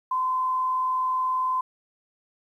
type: tone with frequency modulation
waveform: sine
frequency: 1027 Hz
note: C6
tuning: 33 cents flat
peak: -22 dBFS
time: 0.11-1.61 s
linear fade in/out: 5 ms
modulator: 38.5 Hz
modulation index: 0.28
effects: 10-bit